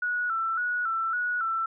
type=tone with vibrato; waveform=sine; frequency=1396.9 Hz; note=F6; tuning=in tune; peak=-25 dBFS; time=0.02-1.66 s; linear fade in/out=5 ms; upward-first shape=square; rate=1.8 Hz; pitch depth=78 cents each way; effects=none